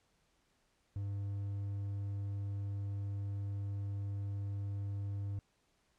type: tone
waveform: triangle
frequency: 100 Hz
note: G2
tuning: 35 cents sharp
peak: -34 dBFS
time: 0.96-5.39 s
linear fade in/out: 0 ms
effects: pink hiss -75 dBFS RMS until 5.98 s + low-pass 9000 Hz 12 dB/octave